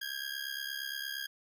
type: ring-modulated tone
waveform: 20% pulse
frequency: 1628 Hz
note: G#6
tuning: 35 cents flat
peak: -29 dBFS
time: 0.01-1.27 s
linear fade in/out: 10 ms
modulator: 34.3 Hz
effects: none